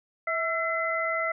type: tone cluster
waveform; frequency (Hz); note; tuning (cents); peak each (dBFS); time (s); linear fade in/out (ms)
sine; 651 / 1343 / 2035; E5 / E6 / C7; -22 / +32 / -49; -30 / -30 / -29; 0.27-1.32; 5
effects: none